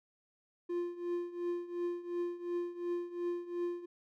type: tone with tremolo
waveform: triangle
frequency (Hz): 349.2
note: F4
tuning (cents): 0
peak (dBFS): -29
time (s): 0.69-3.86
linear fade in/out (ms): 10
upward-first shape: triangle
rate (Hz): 2.8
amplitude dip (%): 85
effects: none